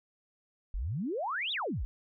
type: exponential two-way sweep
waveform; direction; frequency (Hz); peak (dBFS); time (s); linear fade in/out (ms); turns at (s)
sine; up then down; 39.65 to 3927 to 39.65; -31; 0.74-1.85; 0; 1.52
effects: none